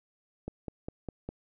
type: click train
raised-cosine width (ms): 2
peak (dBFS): -23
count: 5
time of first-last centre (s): 0.48-1.29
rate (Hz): 4.94
effects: none